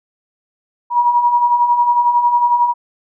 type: beating tone pair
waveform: sine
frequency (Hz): 952 / 963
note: A#5 / B5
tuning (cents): +36 / -44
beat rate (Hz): 11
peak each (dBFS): -19 / -11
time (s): 0.9-2.74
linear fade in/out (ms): 50
effects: none